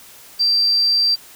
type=tone; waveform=sine; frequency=4699 Hz; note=D8; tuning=in tune; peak=-13 dBFS; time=0.39-1.16 s; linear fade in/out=20 ms; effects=white hiss -43 dBFS RMS until 1.35 s